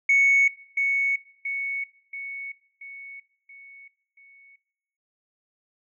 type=tone with echo; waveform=sine; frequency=2217 Hz; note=C#7; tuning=in tune; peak=-14 dBFS; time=0.09-0.48 s; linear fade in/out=5 ms; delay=680 ms; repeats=6; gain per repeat=-6 dB; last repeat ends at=4.56 s; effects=noise-tail reverb RT60 1.0 s tail -22 dB re dry + tanh soft clip ceiling -12 dBFS